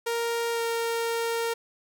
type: tone with pitch glide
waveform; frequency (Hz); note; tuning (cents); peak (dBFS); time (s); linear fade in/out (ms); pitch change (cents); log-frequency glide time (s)
sawtooth; 466.2 to 461.9; A#4 to A#4; 0 to -16; -22; 0.06-1.54; 10; -16; 0.52-0.61
effects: none